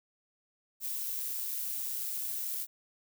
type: noise with amplitude modulation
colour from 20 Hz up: violet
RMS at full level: -34 dBFS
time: 0.8-2.67 s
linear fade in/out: 50 ms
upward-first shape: sine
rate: 129 Hz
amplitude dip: 40%
effects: none